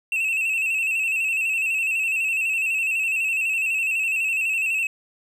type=tone with vibrato; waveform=triangle; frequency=2637 Hz; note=E7; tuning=in tune; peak=-19 dBFS; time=0.12-4.87 s; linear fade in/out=2 ms; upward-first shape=square; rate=12 Hz; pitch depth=48 cents each way; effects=none